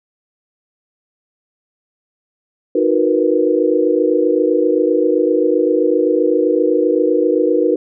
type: chord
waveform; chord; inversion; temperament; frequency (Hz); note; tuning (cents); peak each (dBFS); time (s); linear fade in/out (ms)
sine; B major seventh; first; equal with one note detuned; 311.1 / 363.8 / 466.2 / 493.9; D#4 / F#4 / A#4 / B4; 0 / -29 / 0 / 0; -17; 2.75-7.76; 5
effects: none